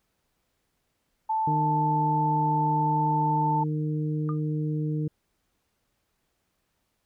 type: tone with pitch glide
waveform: sine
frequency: 880 to 888.2 Hz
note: A5 to A5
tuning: 0 to +16 cents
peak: -23 dBFS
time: 1.29-3.64 s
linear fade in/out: 10 ms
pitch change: +16 cents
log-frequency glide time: 1.91-3.45 s
type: harmonic tone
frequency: 152.7 Hz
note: D#3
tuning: 32 cents flat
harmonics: 1 / 2 / 3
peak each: -26 / -32 / -38 dBFS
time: 1.47-5.08 s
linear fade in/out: 5 ms
type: tone with exponential decay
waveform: sine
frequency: 1210 Hz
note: D#6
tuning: 49 cents flat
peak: -30 dBFS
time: 4.29-4.4 s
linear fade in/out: 1 ms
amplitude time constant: 23 ms
effects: pink hiss -75 dBFS RMS until 7.05 s